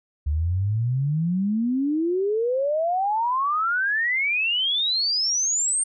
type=exponential sweep; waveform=sine; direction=up; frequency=71.3 to 8870 Hz; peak=-20 dBFS; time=0.26-5.84 s; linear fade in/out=10 ms; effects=none